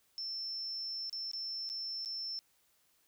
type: tone with dropouts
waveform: sine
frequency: 5350 Hz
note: E8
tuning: 25 cents sharp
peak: -37 dBFS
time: 0.18-2.39 s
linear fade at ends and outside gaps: 0 ms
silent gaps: 1.096-1.128 / 1.314-1.334 / 1.691-1.699 / 2.049-2.058 s
effects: white hiss -72 dBFS RMS until 3.07 s